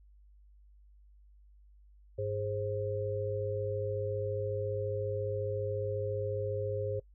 sine tone cluster, 101.8 / 414.5 / 529 Hz, G#2 / G#4 / C5, -34 / -3 / +19 cents, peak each -36 / -37 / -35 dBFS, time 2.18-7 s, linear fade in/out 10 ms, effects noise-tail reverb RT60 0.1 s tail -24 dB re dry + added 50 Hz sine -56 dBFS peak until 7.14 s

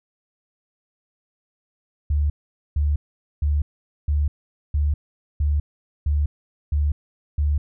sine tone bursts, 73.42 Hz, D2, in tune, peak -17 dBFS, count 9, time 2.1-7.58 s, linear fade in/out 5 ms, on 200 ms, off 460 ms, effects none

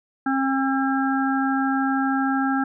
harmonic tone, 268.7 Hz, C4, 46 cents sharp, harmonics 1 / 3 / 5 / 6, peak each -21 / -26 / -28 / -29 dBFS, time 0.26-2.64 s, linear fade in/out 5 ms, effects none

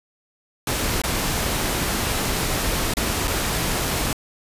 pink noise with dropouts, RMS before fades -23 dBFS, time 0.67-4.13 s, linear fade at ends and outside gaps 2 ms, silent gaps 1.018-1.037 / 2.938-2.969 / 3.274-3.278 s, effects resampled to 32000 Hz

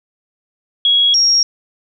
sine tone pair in turn, 3322 / 5587 Hz, G#7 / F8, 0 / 0 cents, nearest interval major sixth, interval 900 cents, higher second, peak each -9 dBFS, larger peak neither, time 0.85-1.14 / 1.14-1.43 s, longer neither, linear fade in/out 2 ms, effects none

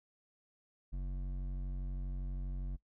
sine tone with hard clipping, 46.25 Hz, F#1, in tune, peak -38 dBFS, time 0.92-2.77 s, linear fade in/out 20 ms, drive 10 dB, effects noise-tail reverb RT60 0.1 s tail -21 dB re dry

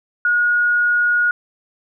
sine tone, 1444 Hz, F#6, 43 cents flat, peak -13 dBFS, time 0.25-1.31 s, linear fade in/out 2 ms, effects none

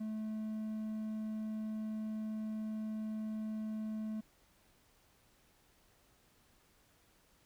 triangle tone, 216.9 Hz, A3, 25 cents flat, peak -35 dBFS, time 0-4.21 s, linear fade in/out 10 ms, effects pink hiss -69 dBFS RMS until 7.45 s

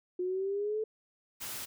sine exponential sweep, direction up, 357.8 to 440 Hz, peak -30 dBFS, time 0.19-0.84 s, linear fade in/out 5 ms
white noise, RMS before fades -40 dBFS, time 1.4-1.66 s, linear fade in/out 20 ms
effects none

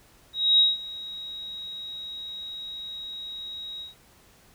sine tone with ADSR envelope, 3806 Hz, A#7, 35 cents sharp, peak -14 dBFS, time 0.33-3.95 s, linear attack 260 ms, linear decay 180 ms, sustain -20 dB, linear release 140 ms, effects pink hiss -57 dBFS RMS until 4.54 s

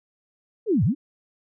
sine linear two-way sweep, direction down then up, 479.2 to 87.1 to 314.9 Hz, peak -17 dBFS, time 0.66-0.95 s, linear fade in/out 50 ms, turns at 0.84 s, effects none

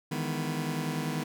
sawtooth chord, E major seventh, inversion third, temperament just, 154.51 / 164.81 / 206 / 247.2 Hz, D#3 / E3 / G#3 / B3, -12 / 0 / -14 / +2 cents, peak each -29 / -33 / -35 / -31 dBFS, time 0.11-1.24 s, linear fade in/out 10 ms, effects none

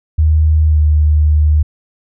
sine tone with pitch glide, 77.8 to 75.89 Hz, D#2 to D#2, 0 to -43 cents, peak -7 dBFS, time 0.18-1.63 s, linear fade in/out 10 ms, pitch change -43 cents, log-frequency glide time 0.67-0.8 s, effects none

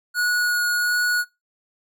square tone with vibrato, 1454 Hz, F#6, 31 cents flat, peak -20 dBFS, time 0.14-1.25 s, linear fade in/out 50 ms, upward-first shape sine, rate 1.4 Hz, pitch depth 9 cents each way, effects noise-tail reverb RT60 0.2 s tail -19 dB re dry

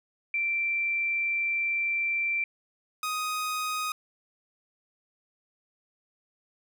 sine / sawtooth tone pair in turn, 2349 / 1250.1 Hz, D7 / D#6, 0 / +8 cents, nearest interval major seventh, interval 1092 cents, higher first, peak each -25 dBFS, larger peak neither, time 0.34-2.44 / 3.03-3.92 s, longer first, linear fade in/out 2 ms, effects none

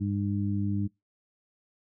harmonic tone, 100.7 Hz, G2, 47 cents sharp, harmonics 1 / 2 / 3, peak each -29 / -30 / -34 dBFS, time 0-0.88 s, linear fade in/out 20 ms, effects noise-tail reverb RT60 0.2 s tail -25 dB re dry

